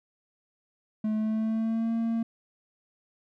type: tone with pitch glide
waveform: triangle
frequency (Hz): 215.7 to 228.4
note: A3 to A#3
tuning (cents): -34 to -35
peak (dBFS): -23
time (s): 1.04-2.23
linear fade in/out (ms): 5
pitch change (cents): +99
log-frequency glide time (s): 1.15-1.92
effects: none